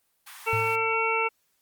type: high-pass noise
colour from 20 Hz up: pink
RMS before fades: -44 dBFS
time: 0.26-0.76 s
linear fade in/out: 10 ms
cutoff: 850 Hz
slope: 48 dB/octave
type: harmonic tone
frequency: 449.8 Hz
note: A4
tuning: 38 cents sharp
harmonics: 1 / 2 / 3 / 5 / 6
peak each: -29 / -29 / -29 / -29 / -29 dBFS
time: 0.46-1.29 s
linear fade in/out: 20 ms
type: tone with exponential decay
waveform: sine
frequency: 110 Hz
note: A2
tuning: in tune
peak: -26 dBFS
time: 0.53-1.04 s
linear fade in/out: 0 ms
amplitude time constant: 110 ms
effects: white hiss -71 dBFS RMS until 1.61 s + Opus 32 kbps